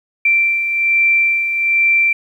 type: beating tone pair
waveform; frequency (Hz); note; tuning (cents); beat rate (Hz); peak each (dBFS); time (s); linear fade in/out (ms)
sine; 2349 / 2350.2; D7 / D7; 0 / +1; 1.2; -21 / -12; 0.25-2.13; 5
effects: 8-bit